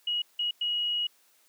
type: tone bursts at uneven times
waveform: sine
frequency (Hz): 2900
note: F#7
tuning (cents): -35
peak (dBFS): -26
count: 3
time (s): 0.07-0.22 / 0.39-0.51 / 0.61-1.07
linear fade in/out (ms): 5
effects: white hiss -64 dBFS RMS until 1.48 s + high-pass 300 Hz 12 dB/octave